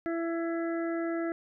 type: harmonic tone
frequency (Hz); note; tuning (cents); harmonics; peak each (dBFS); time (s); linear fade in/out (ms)
333.8; E4; +22; 1 / 2 / 4 / 5 / 6; -30 / -36 / -42 / -44 / -46; 0.06-1.32; 0
effects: none